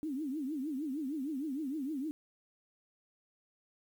sine tone with vibrato, 286.3 Hz, D4, 44 cents flat, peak -34 dBFS, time 0.03-2.11 s, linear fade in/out 0 ms, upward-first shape triangle, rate 6.5 Hz, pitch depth 240 cents each way, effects 10-bit

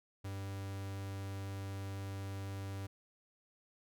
45% pulse tone, 98 Hz, G2, in tune, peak -40 dBFS, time 0.24-2.87 s, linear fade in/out 10 ms, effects none

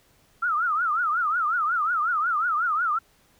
sine tone with vibrato, 1318.5 Hz, E6, in tune, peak -21 dBFS, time 0.42-2.99 s, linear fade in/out 10 ms, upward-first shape triangle, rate 5.5 Hz, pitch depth 210 cents each way, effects pink hiss -61 dBFS RMS until 3.39 s

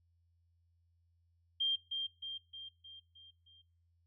sine tone with echo, 3186 Hz, G7, 27 cents sharp, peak -30 dBFS, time 1.6-1.76 s, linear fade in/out 10 ms, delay 310 ms, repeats 6, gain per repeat -5 dB, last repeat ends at 3.62 s, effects noise-tail reverb RT60 0.5 s tail -22 dB re dry + added 85 Hz sine -70 dBFS peak until 4.06 s

